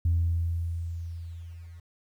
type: tone with level ramp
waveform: sine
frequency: 84.3 Hz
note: E2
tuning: 39 cents sharp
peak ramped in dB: -19 to -43 dBFS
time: 0.05-1.8 s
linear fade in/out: 5 ms
effects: tanh soft clip ceiling -17 dBFS + 10-bit